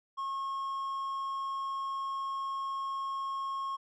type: tone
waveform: triangle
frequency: 1086 Hz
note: C#6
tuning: 36 cents flat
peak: -31 dBFS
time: 0.17-3.77 s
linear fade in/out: 20 ms
effects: resampled to 22050 Hz